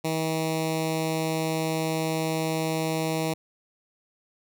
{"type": "tone with notch filter", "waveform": "10% pulse", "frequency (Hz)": 160, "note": "D#3", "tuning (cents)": 49, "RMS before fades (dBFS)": -27, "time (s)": [0.04, 3.34], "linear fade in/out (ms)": 10, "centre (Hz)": 1400, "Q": 1.2, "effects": []}